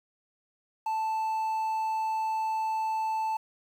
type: tone with quantisation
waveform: triangle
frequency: 880 Hz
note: A5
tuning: in tune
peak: -25 dBFS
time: 0.86-3.37 s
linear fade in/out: 5 ms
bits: 9
effects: none